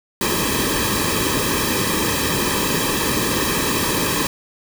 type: noise with comb filter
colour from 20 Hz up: pink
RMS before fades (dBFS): -20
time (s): 0.21-4.27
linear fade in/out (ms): 2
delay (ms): 1.4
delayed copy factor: -0.85
effects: none